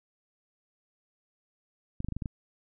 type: clicks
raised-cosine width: 5 ms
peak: -21 dBFS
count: 7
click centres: 2.004 / 2.046 / 2.086 / 2.123 / 2.166 / 2.222 / 2.258 s
effects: none